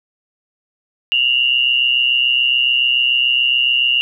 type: tone pair together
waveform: sine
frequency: 2767 / 2894 Hz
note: F7 / F#7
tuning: -17 / -39 cents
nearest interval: minor second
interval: 78 cents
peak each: -15 dBFS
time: 1.12-4.01 s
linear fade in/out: 0 ms
effects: none